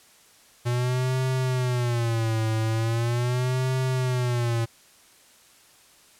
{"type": "tone with vibrato", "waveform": "square", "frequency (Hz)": 120, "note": "B2", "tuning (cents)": -49, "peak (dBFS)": -23, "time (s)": [0.65, 4.66], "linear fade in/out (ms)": 20, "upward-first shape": "sine", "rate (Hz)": 0.4, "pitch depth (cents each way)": 140, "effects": ["white hiss -55 dBFS RMS until 6.19 s", "low-pass 11000 Hz 12 dB/octave"]}